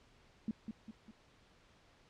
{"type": "tone with echo", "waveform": "sine", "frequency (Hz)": 220, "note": "A3", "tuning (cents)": 0, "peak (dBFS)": -33, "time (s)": [0.48, 0.51], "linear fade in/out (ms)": 2, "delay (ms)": 200, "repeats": 3, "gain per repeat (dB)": -6, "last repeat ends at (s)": 1.11, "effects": ["pink hiss -66 dBFS RMS until 2.09 s", "low-pass 5000 Hz 12 dB/octave"]}